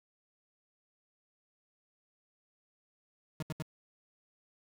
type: tone bursts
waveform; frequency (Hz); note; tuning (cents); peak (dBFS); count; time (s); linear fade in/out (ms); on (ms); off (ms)
40% pulse; 155.4; D#3; -2; -34; 3; 3.4-3.624; 2; 26; 73
effects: none